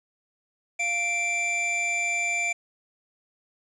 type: tone pair together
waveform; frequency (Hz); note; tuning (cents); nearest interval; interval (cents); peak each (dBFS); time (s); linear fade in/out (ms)
square; 698.5 / 2348; F5 / D7; 0 / -1; octave + major sixth; 2099; -35 / -25; 0.79-2.53; 10
effects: resampled to 24000 Hz + 9-bit